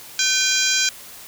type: harmonic tone with a mistuned harmonic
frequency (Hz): 802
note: G5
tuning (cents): +39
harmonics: 2 / 3 / 4 / 5 / 6 / 7 / 8 / 9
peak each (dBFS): -25 / -25 / -25 / -25 / -25 / -25 / -25 / -25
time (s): 0.19-0.89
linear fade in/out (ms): 2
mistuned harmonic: 2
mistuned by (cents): -78
effects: white hiss -40 dBFS RMS until 1.27 s